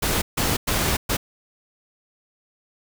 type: noise bursts at uneven times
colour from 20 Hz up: pink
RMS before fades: -22 dBFS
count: 4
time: 0.02-0.22 / 0.37-0.57 / 0.67-0.97 / 1.09-1.17 s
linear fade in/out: 10 ms
effects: none